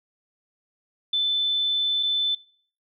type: tone pair in turn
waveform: sine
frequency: 3520 / 3520 Hz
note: A7 / A7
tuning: 0 / 0 cents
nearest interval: unison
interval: 0 cents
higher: neither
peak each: -20 / -20 dBFS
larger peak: neither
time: 1.13-2.03 / 2.03-2.35 s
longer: first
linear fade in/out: 5 ms
effects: noise-tail reverb RT60 0.6 s tail -25 dB re dry